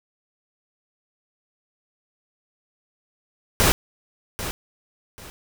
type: noise with echo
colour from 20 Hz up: pink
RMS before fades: -17 dBFS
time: 3.6-3.72 s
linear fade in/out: 0 ms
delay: 790 ms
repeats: 2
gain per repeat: -12 dB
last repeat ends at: 5.3 s
effects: none